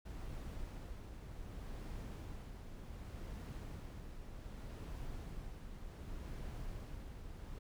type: noise with tremolo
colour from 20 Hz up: brown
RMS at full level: -45 dBFS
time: 0.05-7.59 s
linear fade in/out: 10 ms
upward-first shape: sine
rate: 0.66 Hz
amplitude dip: 40%
effects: none